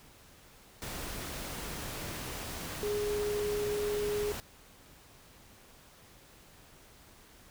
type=tone in noise; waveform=sine; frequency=415.3 Hz; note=G#4; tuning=in tune; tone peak=-30 dBFS; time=2.83-4.32 s; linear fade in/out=0 ms; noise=pink; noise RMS=-40 dBFS; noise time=0.82-4.4 s; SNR=+7 dB; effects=pink hiss -57 dBFS RMS until 7.5 s